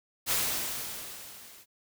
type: noise with level ramp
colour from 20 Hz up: white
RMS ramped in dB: -26 to -53 dBFS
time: 0.26-1.66 s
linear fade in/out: 50 ms
effects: none